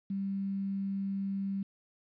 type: tone with quantisation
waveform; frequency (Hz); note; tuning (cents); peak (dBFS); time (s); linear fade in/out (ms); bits
sine; 196; G3; 0; -31; 0.1-1.63; 5; 10
effects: resampled to 11025 Hz